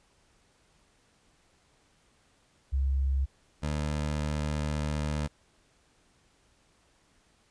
sine / 20% pulse tone pair in turn, 67.5 / 75.06 Hz, C#2 / D2, -45 / +38 cents, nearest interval major second, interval 183 cents, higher second, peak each -24 dBFS, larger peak neither, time 2.72-3.26 / 3.62-5.28 s, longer second, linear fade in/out 20 ms, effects pink hiss -66 dBFS RMS until 7.5 s + resampled to 22050 Hz

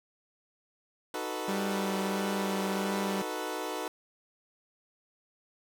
20% pulse chord, B dominant seventh, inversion first, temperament equal, 311.1 / 370 / 440 / 493.9 Hz, D#4 / F#4 / A4 / B4, 0 / 0 / 0 / 0 cents, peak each -34 dBFS, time 1.14-3.88 s, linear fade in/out 2 ms
sawtooth tone with vibrato, 195.7 Hz, G3, 3 cents flat, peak -27 dBFS, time 1.48-3.22 s, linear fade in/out 5 ms, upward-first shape triangle, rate 1.5 Hz, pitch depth 19 cents each way
effects none

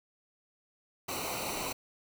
pink noise with comb filter, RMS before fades -36 dBFS, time 1.08-1.73 s, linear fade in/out 10 ms, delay 0.59 ms, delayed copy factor -0.8, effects none

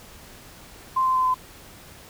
sine tone with pitch steps, 1044 / 1036.2 / 1028.4 / 1020.7 Hz, C6 / C6 / C6 / C6, -4 / -17 / -30 / -43 cents, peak -18 dBFS, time 0.96-1.344 s, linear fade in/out 10 ms, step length 96 ms, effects pink hiss -46 dBFS RMS until 2.09 s

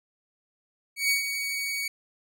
sawtooth tone with ADSR envelope, 2247 Hz, C#7, 23 cents sharp, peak -17 dBFS, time 0.96-1.88 s, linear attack 140 ms, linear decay 120 ms, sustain -8 dB, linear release 4 ms, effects none

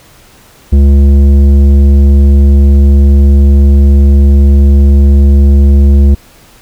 triangle tone with tanh clipping, 70 Hz, C#2, 18 cents sharp, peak -3 dBFS, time 0.72-6.15 s, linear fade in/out 10 ms, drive 15 dB, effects pink hiss -40 dBFS RMS until 6.61 s

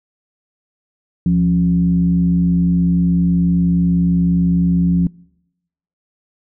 sine tone with frequency modulation, 174.3 Hz, F3, 3 cents flat, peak -11 dBFS, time 1.26-5.07 s, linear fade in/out 2 ms, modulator 99.6 Hz, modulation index 0.49, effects noise-tail reverb RT60 0.9 s tail -26 dB re dry

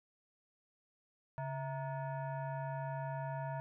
sine tone with frequency modulation, 139 Hz, C#3, 5 cents sharp, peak -37 dBFS, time 1.38-3.6 s, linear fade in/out 0 ms, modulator 794 Hz, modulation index 1.1, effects none

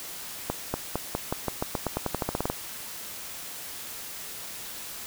accelerating click train, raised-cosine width 1 ms, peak -12 dBFS, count 18, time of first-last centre 0.5-2.5 s, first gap 240 ms, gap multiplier 0.9, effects white hiss -39 dBFS RMS until 5.06 s

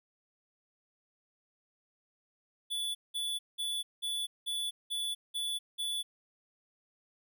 square tone bursts, 3452 Hz, A7, 34 cents flat, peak -33 dBFS, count 8, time 2.7-6.03 s, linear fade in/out 20 ms, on 250 ms, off 190 ms, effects none

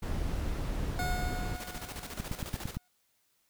brown noise, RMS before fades -33 dBFS, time 0.02-1.56 s, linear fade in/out 10 ms
25% pulse tone with exponential decay, 725 Hz, F#5, 35 cents flat, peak -28 dBFS, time 0.99-2.88 s, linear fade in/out 1 ms, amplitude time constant 410 ms
pink noise with tremolo, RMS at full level -40 dBFS, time 1.53-2.78 s, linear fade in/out 50 ms, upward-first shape square, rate 14 Hz, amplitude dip 60%
click train, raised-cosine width 5 ms, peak -22 dBFS, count 6, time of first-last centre 2.2-2.769 s, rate 8.78 Hz
effects white hiss -73 dBFS RMS until 3.49 s

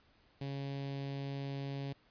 sawtooth tone with notch filter, 138.59 Hz, C#3, in tune, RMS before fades -40 dBFS, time 0.41-1.93 s, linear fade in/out 5 ms, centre 1300 Hz, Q 1, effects pink hiss -68 dBFS RMS until 2.1 s + resampled to 11025 Hz

